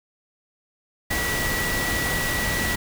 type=tone in noise; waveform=sine; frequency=1943 Hz; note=B6; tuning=29 cents flat; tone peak=-26 dBFS; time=1.1-2.76 s; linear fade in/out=10 ms; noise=pink; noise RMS=-26 dBFS; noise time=1.1-2.76 s; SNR=-3 dB; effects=none